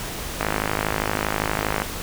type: click train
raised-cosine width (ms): 0.5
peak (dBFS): -6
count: 75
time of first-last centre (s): 0.41-1.82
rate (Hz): 52.5
effects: pink hiss -31 dBFS RMS until 2.02 s